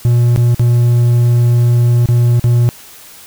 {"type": "tone with dropouts", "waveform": "triangle", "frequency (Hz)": 120, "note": "B2", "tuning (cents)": -49, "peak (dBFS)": -5, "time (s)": [0.05, 2.69], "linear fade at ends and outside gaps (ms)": 0, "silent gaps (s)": [[0.361, 0.375], [0.546, 0.595], [2.058, 2.088], [2.396, 2.441]], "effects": ["white hiss -37 dBFS RMS until 3.26 s"]}